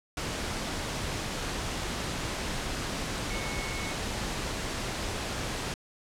sine tone in noise, 2200 Hz, C#7, 14 cents flat, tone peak -39 dBFS, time 3.3-3.93 s, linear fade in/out 2 ms, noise pink, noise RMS -33 dBFS, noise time 0.17-5.74 s, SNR -9 dB, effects low-pass 8000 Hz 12 dB/octave

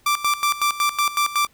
sawtooth tone with tremolo, 1174.7 Hz, D6, in tune, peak -13 dBFS, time 0.06-1.47 s, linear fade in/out 5 ms, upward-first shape square, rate 5.4 Hz, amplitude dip 80%, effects pink hiss -58 dBFS RMS until 1.53 s

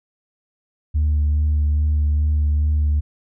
sine tone with vibrato, 75 Hz, D2, 37 cents sharp, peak -13 dBFS, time 0.94-3.01 s, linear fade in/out 20 ms, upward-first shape sine, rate 2.4 Hz, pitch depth 19 cents each way, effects tanh soft clip ceiling -13 dBFS

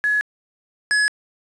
sine / square tone pair in turn, 1692 / 1692 Hz, G#6 / G#6, +32 / +32 cents, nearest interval unison, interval 0 cents, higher neither, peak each -16 dBFS, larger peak neither, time 0.04-0.21 / 0.91-1.08 s, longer neither, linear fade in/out 0 ms, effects resampled to 24000 Hz + 7-bit

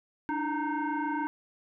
sine tone with frequency modulation, 320 Hz, D#4, 49 cents sharp, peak -28 dBFS, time 0.29-1.27 s, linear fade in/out 0 ms, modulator 613 Hz, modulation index 1.8, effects none

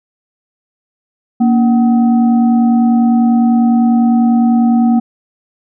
sine tone with frequency modulation, 233.5 Hz, A#3, 3 cents sharp, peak -7 dBFS, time 1.4-5 s, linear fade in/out 10 ms, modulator 517 Hz, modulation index 0.49, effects none

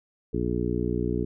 harmonic tone, 60.2 Hz, B1, 44 cents flat, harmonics 1 / 2 / 3 / 4 / 5 / 6 / 7, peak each -32 / -32 / -32 / -32 / -32 / -32 / -32 dBFS, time 0.33-1.25 s, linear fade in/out 10 ms, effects none

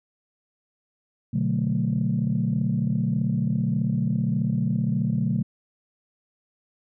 sine chord, B minor seventh, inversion none, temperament equal, 123.47 / 146.83 / 185 / 220 Hz, B2 / D3 / F#3 / A3, 0 / 0 / 0 / 0 cents, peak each -26 dBFS, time 1.33-5.43 s, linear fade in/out 10 ms, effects tanh soft clip ceiling -13 dBFS

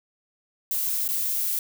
violet noise with dropouts, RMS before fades -26 dBFS, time 0.71-1.59 s, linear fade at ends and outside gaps 1 ms, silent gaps 1.078-1.088 s, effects none

